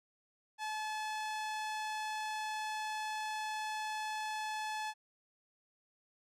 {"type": "tone with low-pass filter", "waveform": "sawtooth", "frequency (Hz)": 861, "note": "A5", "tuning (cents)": -38, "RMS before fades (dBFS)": -39, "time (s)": [0.58, 4.94], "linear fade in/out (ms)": 50, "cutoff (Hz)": 10000, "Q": 0.51, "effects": []}